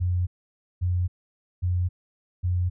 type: tone bursts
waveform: sine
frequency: 89.5 Hz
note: F2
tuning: 43 cents sharp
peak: -21 dBFS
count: 4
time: 0-2.7 s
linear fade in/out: 20 ms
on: 270 ms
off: 540 ms
effects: none